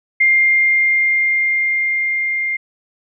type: tone with level ramp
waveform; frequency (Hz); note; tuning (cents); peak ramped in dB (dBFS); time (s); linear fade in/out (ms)
sine; 2110; C7; +14; -9 to -17; 0.2-2.57; 10
effects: none